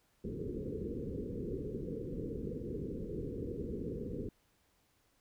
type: low-pass noise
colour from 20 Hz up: white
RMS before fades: -40 dBFS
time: 0.24-4.29 s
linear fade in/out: 5 ms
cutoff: 490 Hz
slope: 96 dB/octave
effects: pink hiss -73 dBFS RMS until 5.2 s